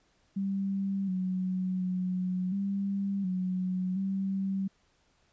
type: tone with pitch steps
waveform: sine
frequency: 195.6 / 185.2 / 183.3 / 197.7 / 184.2 / 193.5 Hz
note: G3 / F#3 / F#3 / G3 / F#3 / G3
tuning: -4 / +2 / -16 / +15 / -7 / -22 cents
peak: -28 dBFS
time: 0.36-4.68 s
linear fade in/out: 10 ms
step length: 720 ms
effects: pink hiss -69 dBFS RMS until 5.32 s + resampled to 16000 Hz